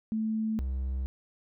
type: tone pair in turn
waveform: sine / triangle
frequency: 219.5 / 65.44 Hz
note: A3 / C2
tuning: -4 / +1 cents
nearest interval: octave + major sixth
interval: 2095 cents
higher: first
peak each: -27 dBFS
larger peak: neither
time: 0.12-0.59 / 0.59-1.06 s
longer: neither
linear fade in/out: 0 ms
effects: none